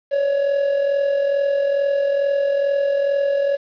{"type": "tone with amplitude modulation", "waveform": "triangle", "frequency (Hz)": 561, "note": "C#5", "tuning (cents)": 21, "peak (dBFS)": -12, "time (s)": [0.11, 3.57], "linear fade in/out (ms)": 20, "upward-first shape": "sine", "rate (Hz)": 42.3, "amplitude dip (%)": 50, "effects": ["resampled to 11025 Hz", "8-bit"]}